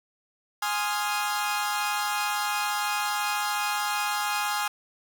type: chord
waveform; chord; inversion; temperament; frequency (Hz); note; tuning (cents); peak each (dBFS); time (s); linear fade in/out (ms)
sawtooth; F minor seventh; first; equal; 830.6 / 1046.5 / 1244.5 / 1396.9; Ab5 / C6 / Eb6 / F6; 0 / 0 / 0 / 0; -25 / -30 / -29 / -29; 0.62-4.68; 5
effects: none